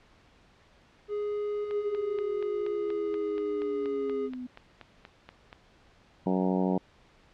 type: tone with pitch glide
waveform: triangle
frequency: 415.3 to 412.7 Hz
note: G#4 to G#4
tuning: 0 to -11 cents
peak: -27 dBFS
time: 1.08-4.3 s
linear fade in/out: 50 ms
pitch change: -11 cents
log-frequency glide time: 1.97-3.52 s
type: linear sweep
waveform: sine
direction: down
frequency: 416.1 to 247.3 Hz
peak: -35 dBFS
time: 1.64-4.47 s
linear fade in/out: 10 ms
type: click train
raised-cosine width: 0.3 ms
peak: -28 dBFS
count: 17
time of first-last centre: 1.71-5.529 s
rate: 4.19 Hz
type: harmonic tone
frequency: 93 Hz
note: F#2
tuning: 9 cents sharp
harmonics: 2 / 3 / 4 / 5 / 6 / 7 / 8 / 9 / 10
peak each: -27 / -31 / -33 / -35 / -37 / -38 / -39 / -40 / -41 dBFS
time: 6.26-6.78 s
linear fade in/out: 5 ms
effects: pink hiss -60 dBFS RMS until 7.33 s + low-pass 4000 Hz 12 dB/octave